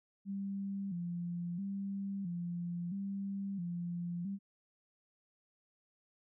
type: tone with vibrato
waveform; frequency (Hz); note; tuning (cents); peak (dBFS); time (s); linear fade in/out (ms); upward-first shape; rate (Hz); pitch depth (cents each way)
sine; 185; F#3; 0; -36; 0.25-4.39; 50; square; 0.75; 110
effects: none